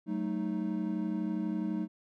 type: chord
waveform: triangle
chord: D# diminished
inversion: first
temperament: equal with one note detuned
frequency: 188.01 / 220 / 311.1 Hz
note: F#3 / A3 / D#4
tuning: +28 / 0 / 0 cents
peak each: -33 dBFS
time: 0.06-1.88 s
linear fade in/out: 50 ms
effects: none